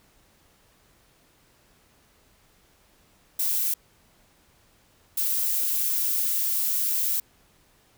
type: noise bursts at uneven times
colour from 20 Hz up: violet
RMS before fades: -25 dBFS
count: 2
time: 3.39-3.74 / 5.17-7.2 s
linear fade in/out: 5 ms
effects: pink hiss -61 dBFS RMS until 7.97 s